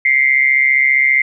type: tone with amplitude modulation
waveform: sine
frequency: 2093 Hz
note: C7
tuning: in tune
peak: -6 dBFS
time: 0.05-1.22 s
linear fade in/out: 5 ms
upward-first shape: sine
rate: 135 Hz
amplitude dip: 75%
effects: none